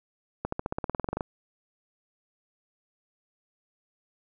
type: accelerating click train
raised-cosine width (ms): 1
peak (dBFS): -15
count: 15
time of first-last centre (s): 0.45-1.208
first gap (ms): 74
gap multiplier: 0.95
effects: none